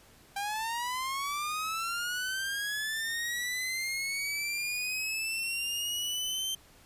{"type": "linear sweep", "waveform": "sawtooth", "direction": "up", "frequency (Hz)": [790, 3130], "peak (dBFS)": -28, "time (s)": [0.36, 6.55], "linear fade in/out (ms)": 5, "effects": ["pink hiss -58 dBFS RMS until 6.85 s", "resampled to 32000 Hz"]}